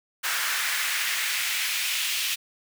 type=noise with high-pass filter sweep; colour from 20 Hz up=pink; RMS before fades=-27 dBFS; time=0.23-2.36 s; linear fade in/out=20 ms; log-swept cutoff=1500 to 2800 Hz; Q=1.9; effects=none